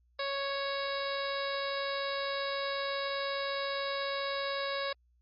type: harmonic tone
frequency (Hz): 554.4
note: C#5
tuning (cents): 0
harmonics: 1 / 2 / 3 / 4 / 5 / 6 / 7 / 8 / 9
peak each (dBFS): -35 / -38 / -40 / -43 / -47 / -50 / -40 / -46 / -46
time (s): 0.19-4.93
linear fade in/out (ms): 5
effects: added 60 Hz sine -65 dBFS peak until 5.21 s + MP3 32 kbps